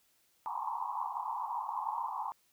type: band-pass noise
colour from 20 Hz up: pink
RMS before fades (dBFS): -37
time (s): 0.46-2.32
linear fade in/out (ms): 0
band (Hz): 810 to 1100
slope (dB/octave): 96
effects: white hiss -71 dBFS RMS until 2.52 s